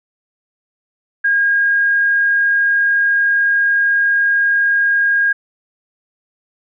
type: tone with frequency modulation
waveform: sine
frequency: 1626 Hz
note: G#6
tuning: 37 cents flat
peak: -11 dBFS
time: 1.24-5.33 s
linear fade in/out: 10 ms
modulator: 50.3 Hz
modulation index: 0.21
effects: none